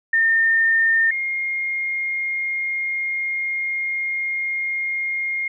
sine tone pair in turn, 1814 / 2132 Hz, A#6 / C7, -48 / +32 cents, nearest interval minor third, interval 280 cents, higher second, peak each -14 / -21 dBFS, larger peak first, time 0.13-1.11 / 1.11-5.48 s, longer second, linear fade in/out 5 ms, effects none

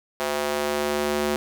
square tone with high-pass filter sweep, 73.42 Hz, D2, in tune, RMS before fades -25 dBFS, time 0.2-1.36 s, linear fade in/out 0 ms, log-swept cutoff 530 to 310 Hz, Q 1.3, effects none

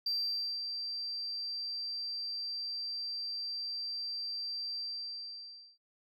sine tone with ADSR envelope, 4699 Hz, D8, in tune, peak -28 dBFS, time 0.06-5.78 s, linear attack 6 ms, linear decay 530 ms, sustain -7 dB, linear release 1000 ms, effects tanh soft clip ceiling -28 dBFS

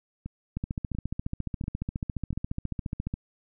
two click trains, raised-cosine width 5 ms, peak -18 / -23 dBFS, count 38 / 4, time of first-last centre 0.57-3.139 / 0.26-2.329 s, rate 14.4 / 1.45 Hz, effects none

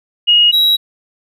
sine / triangle tone pair in turn, 2877 / 3866 Hz, F#7 / B7, -49 / -38 cents, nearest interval perfect fourth, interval 511 cents, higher second, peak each -6 / -7 dBFS, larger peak first, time 0.27-0.52 / 0.52-0.77 s, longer neither, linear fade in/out 20 ms, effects none

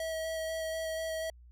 square tone with vibrato, 644 Hz, E5, 41 cents flat, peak -34 dBFS, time 0-1.3 s, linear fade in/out 2 ms, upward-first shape square, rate 4.1 Hz, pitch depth 9 cents each way, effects added 60 Hz sine -52 dBFS peak until 1.51 s

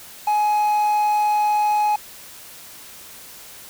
triangle tone with quantisation, 840 Hz, G#5, 19 cents sharp, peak -14 dBFS, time 0.27-1.96 s, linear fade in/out 5 ms, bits 7, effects white hiss -41 dBFS RMS until 3.69 s

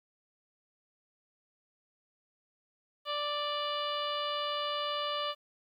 harmonic tone, 587.3 Hz, D5, in tune, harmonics 1 / 2 / 3 / 4 / 5 / 6 / 7 / 8, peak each -37 / -35 / -46 / -48 / -38 / -41 / -48 / -49 dBFS, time 3.05-5.35 s, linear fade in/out 50 ms, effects 11-bit

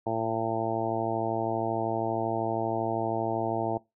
harmonic tone, 112.7 Hz, A2, 42 cents sharp, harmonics 1 / 2 / 3 / 4 / 5 / 6 / 7 / 8, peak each -37 / -37 / -33 / -35 / -37 / -32 / -34 / -35 dBFS, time 0.06-3.78 s, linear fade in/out 10 ms, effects noise-tail reverb RT60 0.2 s tail -20 dB re dry

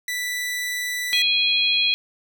sawtooth tone, 1975.5 Hz, B6, in tune, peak -21 dBFS, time 0.08-1.22 s, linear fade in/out 2 ms
harmonic tone, 826 Hz, G#5, 10 cents flat, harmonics 3 / 4 / 5, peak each -22 / -20 / -23 dBFS, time 1.13-1.94 s, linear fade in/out 0 ms
effects none

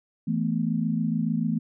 sine chord, E suspended fourth, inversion none, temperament equal, 164.81 / 220 / 246.9 Hz, E3 / A3 / B3, 0 / 0 / 0 cents, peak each -27 / -26 / -29 dBFS, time 0.27-1.59 s, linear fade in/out 10 ms, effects none

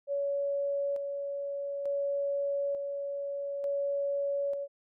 sine tone with tremolo, 563 Hz, C#5, 27 cents sharp, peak -28 dBFS, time 0.07-4.68 s, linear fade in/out 50 ms, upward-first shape square, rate 0.56 Hz, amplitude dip 40%, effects none

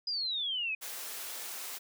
sine exponential sweep, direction down, 5000 to 2489 Hz, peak -31 dBFS, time 0.07-0.75 s, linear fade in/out 5 ms
white noise, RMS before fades -41 dBFS, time 0.81-1.79 s, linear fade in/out 20 ms
effects high-pass 400 Hz 12 dB/octave

